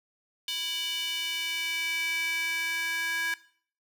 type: tone with high-pass filter sweep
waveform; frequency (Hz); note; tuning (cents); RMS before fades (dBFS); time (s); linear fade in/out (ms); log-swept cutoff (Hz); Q
square; 329.6; E4; 0; -31; 0.48-3.34; 2; 3200 to 1800; 4.2
effects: noise-tail reverb RT60 0.5 s tail -17 dB re dry